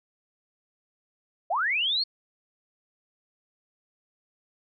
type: linear sweep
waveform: sine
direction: up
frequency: 598 to 4435 Hz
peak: -23 dBFS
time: 1.5-2.04 s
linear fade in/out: 10 ms
effects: none